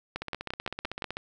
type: two click trains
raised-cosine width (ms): 0.3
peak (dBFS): -16 / -18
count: 6 / 16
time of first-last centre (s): 0.16-1.022 / 0.22-1.169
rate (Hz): 5.8 / 15.8
effects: none